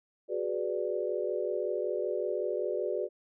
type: chord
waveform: sine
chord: G# half-diminished seventh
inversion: third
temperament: equal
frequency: 370 / 415.3 / 493.9 / 587.3 Hz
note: F#4 / G#4 / B4 / D5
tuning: 0 / 0 / 0 / 0 cents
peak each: -34 / -35 / -35 / -35 dBFS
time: 0.28-3.09 s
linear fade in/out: 50 ms
effects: none